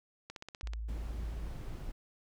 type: click train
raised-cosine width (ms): 0.2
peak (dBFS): -27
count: 8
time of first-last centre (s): 0.3-0.735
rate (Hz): 16.1
type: tone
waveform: sine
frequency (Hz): 55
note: A1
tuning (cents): 0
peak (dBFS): -36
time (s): 0.63-1.52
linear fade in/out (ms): 5
type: noise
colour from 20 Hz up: brown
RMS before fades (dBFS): -43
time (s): 0.88-1.92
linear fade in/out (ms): 10
effects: none